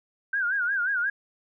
sine tone with vibrato, 1523 Hz, F#6, 50 cents sharp, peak -23 dBFS, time 0.33-1.1 s, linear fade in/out 5 ms, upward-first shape sine, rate 5.6 Hz, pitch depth 140 cents each way, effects none

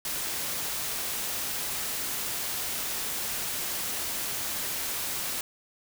white noise, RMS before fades -32 dBFS, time 0.05-5.41 s, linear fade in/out 2 ms, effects none

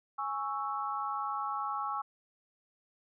sine chord, C# minor, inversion second, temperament equal, 830.6 / 1108.7 / 1318.5 Hz, G#5 / C#6 / E6, 0 / 0 / 0 cents, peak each -37 / -36 / -37 dBFS, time 0.18-2.02 s, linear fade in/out 10 ms, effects none

